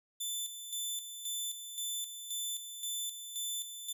15% pulse tone with tremolo, 3520 Hz, A7, in tune, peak -28 dBFS, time 0.2-3.93 s, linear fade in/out 10 ms, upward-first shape square, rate 1.9 Hz, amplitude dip 60%, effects none

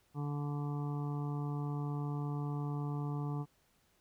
harmonic tone, 145.2 Hz, D3, 19 cents flat, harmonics 1 / 2 / 3 / 5 / 6 / 7 / 8, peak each -35 / -43 / -48 / -51 / -51 / -53 / -52 dBFS, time 0.14-3.46 s, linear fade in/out 50 ms, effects pink hiss -72 dBFS RMS until 4 s

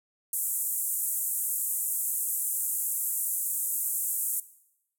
white band-pass noise, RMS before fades -30 dBFS, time 0.33-4.4 s, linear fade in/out 2 ms, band 7600 to 15000 Hz, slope 48 dB/octave, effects noise-tail reverb RT60 0.8 s tail -17 dB re dry

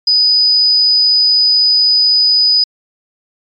sine tone, 4978 Hz, D#8, in tune, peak -7 dBFS, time 0.07-2.64 s, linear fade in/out 5 ms, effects MP3 64 kbps

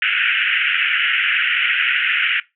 white band-pass noise, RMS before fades -18 dBFS, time 0.02-2.4 s, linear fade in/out 2 ms, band 1400 to 3000 Hz, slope 96 dB/octave, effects noise-tail reverb RT60 0.2 s tail -19 dB re dry

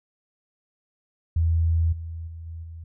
sine tone with level steps, 82.41 Hz, E2, in tune, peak -18 / -31 / -35 / -33 / -36 dBFS, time 1.36-2.84 s, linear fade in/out 5 ms, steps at 1.92 / 2.27 / 2.46 / 2.63 s, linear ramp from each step 10 ms, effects none

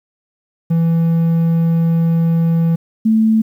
triangle / sine tone pair in turn, 165.8 / 220.6 Hz, E3 / A3, +10 / +5 cents, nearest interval perfect fourth, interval 495 cents, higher second, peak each -9 dBFS, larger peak neither, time 0.7-2.76 / 3.05-3.42 s, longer first, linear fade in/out 10 ms, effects 8-bit

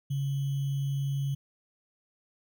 sine tone with sample-and-hold, 138.5 Hz, C#3, 1 cent flat, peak -27 dBFS, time 0.1-1.35 s, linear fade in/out 10 ms, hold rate 3150 Hz, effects none

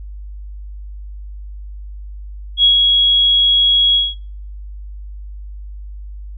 sine tone with ADSR envelope, 3322 Hz, G#7, in tune, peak -6 dBFS, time 2.57-4.15 s, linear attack 68 ms, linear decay 110 ms, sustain -3 dB, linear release 200 ms, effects noise-tail reverb RT60 0.5 s tail -21 dB re dry + added 50 Hz sine -28 dBFS peak until 6.37 s

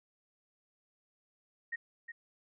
sine tone with echo, 1864.7 Hz, A#6, in tune, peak -34 dBFS, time 1.72-1.76 s, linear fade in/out 10 ms, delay 360 ms, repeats 1, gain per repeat -8 dB, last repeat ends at 2.12 s, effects none

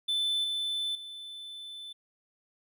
triangle tone with level steps, 3520 Hz, A7, in tune, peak -25 / -28 / -39 dBFS, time 0.08-1.93 s, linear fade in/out 10 ms, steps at 0.44 / 0.95 s, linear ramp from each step 2 ms, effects none

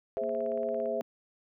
sine chord, Ab augmented, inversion none, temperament equal, 415.3 / 523.3 / 659.3 Hz, Ab4 / C5 / E5, 0 / 0 / 0 cents, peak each -35 / -34 / -32 dBFS, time 0.17-1.01 s, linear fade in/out 0 ms
click train, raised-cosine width 0.5 ms, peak -38 dBFS, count 13, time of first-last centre 0.18-0.858 s, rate 17.7 Hz
sine tone, 233.1 Hz, A#3, in tune, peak -40 dBFS, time 0.21-1.02 s, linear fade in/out 10 ms
effects none

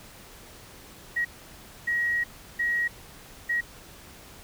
sine tone bursts at uneven times, 1900 Hz, A#6, 33 cents sharp, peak -23 dBFS, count 4, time 1.16-1.25 / 1.87-2.24 / 2.59-2.88 / 3.49-3.61 s, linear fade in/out 10 ms, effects pink hiss -48 dBFS RMS until 4.43 s

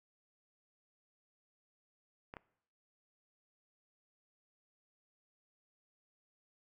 clicks, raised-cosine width 0.5 ms, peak -30 dBFS, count 2, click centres 2.339 / 2.368 s, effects noise-tail reverb RT60 0.7 s tail -21 dB re dry + MP3 96 kbps

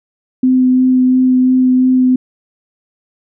sine tone with vibrato, 255.7 Hz, C4, 40 cents flat, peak -7 dBFS, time 0.43-2.16 s, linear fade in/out 5 ms, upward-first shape sine, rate 2.9 Hz, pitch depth 10 cents each way, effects none

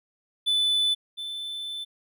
triangle tone pair in turn, 3496 / 3524 Hz, A7 / A7, -12 / +2 cents, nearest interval unison, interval 14 cents, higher second, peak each -19 / -30 dBFS, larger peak first, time 0.46-0.95 / 1.17-1.85 s, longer second, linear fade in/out 20 ms, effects none

